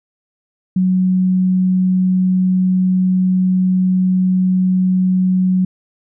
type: tone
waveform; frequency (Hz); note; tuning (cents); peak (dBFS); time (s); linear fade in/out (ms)
sine; 185; F#3; 0; -11; 0.76-5.65; 5
effects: none